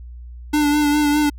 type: tone with vibrato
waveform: square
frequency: 295.2 Hz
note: D4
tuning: 9 cents sharp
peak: -15 dBFS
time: 0.53-1.3 s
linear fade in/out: 10 ms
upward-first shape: sine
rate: 4.9 Hz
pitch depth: 30 cents each way
effects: added 60 Hz sine -33 dBFS peak until 1.38 s